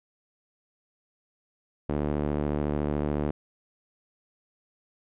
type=tone with band-pass filter; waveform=sawtooth; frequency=73.9 Hz; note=D2; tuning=11 cents sharp; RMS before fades=-28 dBFS; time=1.89-3.31 s; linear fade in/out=5 ms; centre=350 Hz; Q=0.87; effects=resampled to 8000 Hz

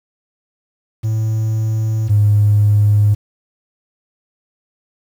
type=tone pair in turn; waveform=triangle; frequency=110 / 104.03 Hz; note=A2 / G#2; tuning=0 / +3 cents; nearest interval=minor second; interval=97 cents; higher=first; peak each=-12 / -5 dBFS; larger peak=second; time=1.03-2.09 / 2.09-3.15 s; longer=neither; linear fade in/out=20 ms; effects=tanh soft clip ceiling -6 dBFS + 7-bit

